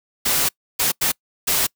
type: noise bursts at uneven times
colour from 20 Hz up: white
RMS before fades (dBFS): -19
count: 4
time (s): 0.25-0.49 / 0.79-0.92 / 1.01-1.12 / 1.47-1.67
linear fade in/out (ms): 10
effects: noise-tail reverb RT60 0.1 s tail -26 dB re dry